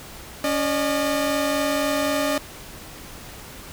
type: tone pair together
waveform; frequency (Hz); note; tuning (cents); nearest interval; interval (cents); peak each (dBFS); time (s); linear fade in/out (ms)
sawtooth; 281.1 / 606; C#4 / D#5; +24 / -46; octave + minor second; 1330; -20 / -19; 0.44-2.38; 2
effects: pink hiss -40 dBFS RMS until 3.72 s